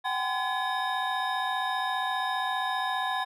triangle tone cluster, 755 / 810 / 1021 / 1701 / 3709 Hz, F#5 / G#5 / C6 / G#6 / A#7, +35 / -43 / -43 / +41 / -9 cents, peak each -30 / -34 / -30 / -32 / -35 dBFS, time 0.04-3.25 s, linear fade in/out 20 ms, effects none

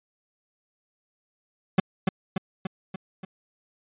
40% pulse tone with echo, 188.5 Hz, F#3, 32 cents sharp, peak -14 dBFS, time 1.78-1.8 s, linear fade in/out 5 ms, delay 290 ms, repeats 5, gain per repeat -4 dB, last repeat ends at 3.25 s, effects resampled to 8000 Hz

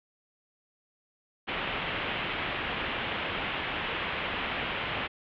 white low-pass noise, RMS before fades -33 dBFS, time 1.47-5.08 s, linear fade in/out 20 ms, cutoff 3200 Hz, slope 48 dB/octave, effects none

